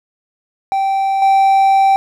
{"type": "tone with level steps", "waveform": "triangle", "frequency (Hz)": 779, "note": "G5", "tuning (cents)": -11, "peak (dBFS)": [-11, -6], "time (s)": [0.72, 1.96], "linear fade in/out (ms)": 0, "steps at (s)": 1.22, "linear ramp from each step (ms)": 2, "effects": []}